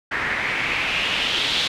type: noise with low-pass filter sweep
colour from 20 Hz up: white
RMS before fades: -23 dBFS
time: 0.11-1.68 s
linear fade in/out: 10 ms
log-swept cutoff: 1800 to 3700 Hz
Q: 3.4
effects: none